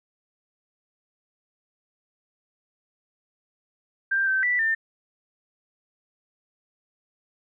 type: tone with pitch steps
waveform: sine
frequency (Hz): 1582 / 1548 / 1968 / 1798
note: G6 / G6 / B6 / A6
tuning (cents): +15 / -22 / -7 / +37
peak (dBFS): -20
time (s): 4.11-4.75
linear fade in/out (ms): 10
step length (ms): 160
effects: none